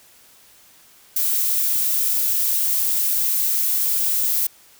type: noise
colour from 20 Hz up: violet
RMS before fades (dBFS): -20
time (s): 1.16-4.47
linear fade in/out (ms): 5
effects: white hiss -51 dBFS RMS until 4.79 s